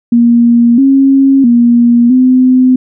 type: tone with pitch steps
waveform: sine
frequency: 236.2 / 271.5 / 237.8 / 255.4 Hz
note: A#3 / C#4 / A#3 / C4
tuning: +23 / -36 / +35 / -42 cents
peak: -3 dBFS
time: 0.12-2.76 s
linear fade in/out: 5 ms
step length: 660 ms
effects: none